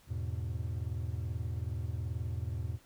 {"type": "chord", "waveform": "triangle", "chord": "E major", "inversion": "none", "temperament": "equal with one note detuned", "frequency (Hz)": [82.41, 104.85, 123.47], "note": ["E2", "G#2", "B2"], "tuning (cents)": [0, 17, 0], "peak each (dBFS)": [-35, -36, -38], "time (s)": [0.07, 2.79], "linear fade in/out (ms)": 50, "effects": ["pink hiss -63 dBFS RMS until 2.85 s"]}